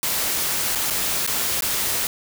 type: noise with dropouts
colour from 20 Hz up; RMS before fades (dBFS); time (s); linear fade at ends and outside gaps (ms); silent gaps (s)
white; -23; 0.03-2.07; 1; 0.751-0.756 / 0.901-0.906 / 1.266-1.275 / 1.608-1.622
effects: none